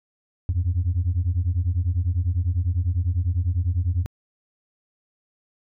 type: beating tone pair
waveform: sine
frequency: 83.3 / 93.3 Hz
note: E2 / F#2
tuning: +19 / +15 cents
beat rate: 10 Hz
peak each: -21 dBFS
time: 0.49-4.06 s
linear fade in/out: 0 ms
effects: tanh soft clip ceiling -16 dBFS